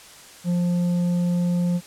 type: tone with tanh clipping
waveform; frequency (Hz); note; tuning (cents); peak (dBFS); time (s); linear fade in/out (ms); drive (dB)
sine; 175.7; F3; +11; -20; 0.44-1.81; 50; 6
effects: white hiss -45 dBFS RMS until 1.86 s + low-pass 10000 Hz 12 dB/octave